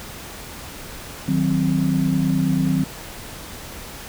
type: chord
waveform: sine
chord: C diminished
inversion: first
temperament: equal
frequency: 155.56 / 185 / 261.6 Hz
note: Eb3 / Gb3 / C4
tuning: 0 / 0 / 0 cents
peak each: -21 dBFS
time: 1.28-2.84 s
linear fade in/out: 5 ms
effects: pink hiss -36 dBFS RMS until 4.08 s